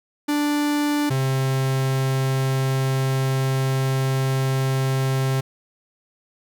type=tone pair in turn; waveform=45% pulse; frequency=293.7 / 133.08 Hz; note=D4 / C3; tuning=0 / +30 cents; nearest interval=octave + major second; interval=1370 cents; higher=first; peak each=-19 / -19 dBFS; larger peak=neither; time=0.28-1.1 / 1.1-5.41 s; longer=second; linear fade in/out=10 ms; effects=none